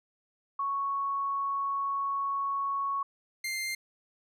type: tone pair in turn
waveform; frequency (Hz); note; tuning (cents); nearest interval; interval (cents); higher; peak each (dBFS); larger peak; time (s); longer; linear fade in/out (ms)
sine / sawtooth; 1108.7 / 2099; C#6 / C7; 0 / +5; major seventh; 1105; second; -28; neither; 0.59-3.03 / 3.44-3.75; first; 5
effects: resampled to 32000 Hz